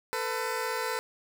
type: tone pair together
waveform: 15% pulse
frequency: 446.1 / 502 Hz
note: A4 / B4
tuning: +24 / +28 cents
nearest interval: major second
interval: 204 cents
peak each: -26 dBFS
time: 0.13-0.99 s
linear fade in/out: 0 ms
effects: none